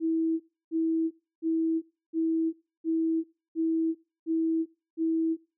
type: tone bursts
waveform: sine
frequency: 324.9 Hz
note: E4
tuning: 25 cents flat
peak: -23 dBFS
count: 8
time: 0-5.37 s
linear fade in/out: 50 ms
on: 400 ms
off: 310 ms
effects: noise-tail reverb RT60 0.3 s tail -19 dB re dry